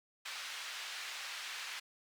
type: band-pass noise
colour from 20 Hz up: white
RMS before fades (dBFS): -44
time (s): 0.25-1.8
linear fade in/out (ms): 10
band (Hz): 1300 to 3700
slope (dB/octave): 12
effects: none